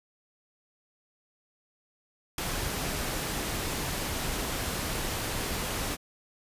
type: noise with ADSR envelope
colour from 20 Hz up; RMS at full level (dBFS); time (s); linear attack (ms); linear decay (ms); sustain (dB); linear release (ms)
pink; -27; 2.38-5.97; 4; 4; -5; 34
effects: resampled to 32000 Hz